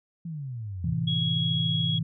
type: exponential sweep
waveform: sine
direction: down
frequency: 173.3 to 76 Hz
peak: -32 dBFS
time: 0.25-0.94 s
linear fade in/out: 5 ms
type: chord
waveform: sine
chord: A minor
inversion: none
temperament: equal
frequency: 110 / 130.81 / 164.81 Hz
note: A2 / C3 / E3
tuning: 0 / 0 / 0 cents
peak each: -32 / -30 / -27 dBFS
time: 0.84-2.03 s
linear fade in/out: 5 ms
type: tone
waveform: sine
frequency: 3322 Hz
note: G#7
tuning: in tune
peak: -27 dBFS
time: 1.07-1.99 s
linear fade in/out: 10 ms
effects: none